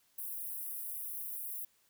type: high-pass noise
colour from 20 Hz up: white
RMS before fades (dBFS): -41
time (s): 0.18-1.65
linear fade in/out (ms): 5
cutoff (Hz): 10000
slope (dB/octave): 48
effects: white hiss -71 dBFS RMS until 1.89 s